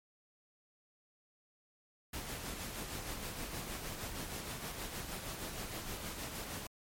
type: noise with tremolo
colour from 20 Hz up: pink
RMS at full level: -41 dBFS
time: 2.13-6.67 s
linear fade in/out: 5 ms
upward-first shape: sine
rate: 6.4 Hz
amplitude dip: 40%
effects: MP3 64 kbps